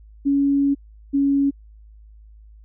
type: tone pair in turn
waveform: sine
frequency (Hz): 280 / 278.8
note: C#4 / C#4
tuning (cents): +18 / +10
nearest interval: unison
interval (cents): 8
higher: first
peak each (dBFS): -15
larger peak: neither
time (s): 0.25-0.75 / 1.13-1.51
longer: first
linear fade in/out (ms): 20
effects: added 53 Hz sine -43 dBFS peak until 2.64 s